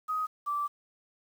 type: tone pair in turn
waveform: sine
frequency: 1256 / 1166.4 Hz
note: D#6 / D6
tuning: +16 / -12 cents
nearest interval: minor second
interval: 128 cents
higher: first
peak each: -28 dBFS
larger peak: neither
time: 0.08-0.27 / 0.46-0.68 s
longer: second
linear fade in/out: 20 ms
effects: 9-bit